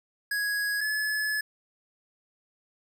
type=tone pair in turn; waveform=square; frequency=1664 / 1713.7 Hz; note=G#6 / A6; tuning=+3 / -46 cents; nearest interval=minor second; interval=51 cents; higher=second; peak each=-27 dBFS; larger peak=neither; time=0.31-0.81 / 0.81-1.41 s; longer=second; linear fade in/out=5 ms; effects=none